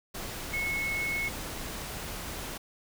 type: tone in noise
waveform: sine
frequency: 2190 Hz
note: C#7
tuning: 22 cents flat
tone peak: -29 dBFS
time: 0.53-1.29 s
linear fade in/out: 10 ms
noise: pink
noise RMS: -38 dBFS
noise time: 0.14-2.58 s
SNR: +6 dB
effects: none